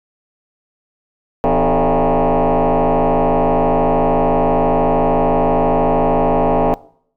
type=tone with frequency modulation; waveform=sine; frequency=112.5 Hz; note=A2; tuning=39 cents sharp; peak=-9 dBFS; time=1.44-6.74 s; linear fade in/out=0 ms; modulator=139 Hz; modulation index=5.8; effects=noise-tail reverb RT60 0.6 s tail -22 dB re dry + tanh soft clip ceiling -9 dBFS